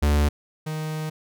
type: tone pair in turn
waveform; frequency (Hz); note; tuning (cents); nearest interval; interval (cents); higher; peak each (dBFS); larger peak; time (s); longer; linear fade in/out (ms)
45% pulse; 73.42 / 155.57; D2 / D#3; 0 / 0; octave + minor second; 1300; second; -17 / -27; first; 0.02-0.29 / 0.66-1.1; second; 10
effects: none